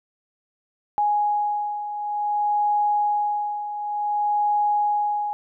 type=beating tone pair; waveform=sine; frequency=830.6 / 831.15 Hz; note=G#5 / G#5; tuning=0 / +1 cents; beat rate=0.55 Hz; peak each=-27 / -21 dBFS; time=0.98-5.33 s; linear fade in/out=0 ms; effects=none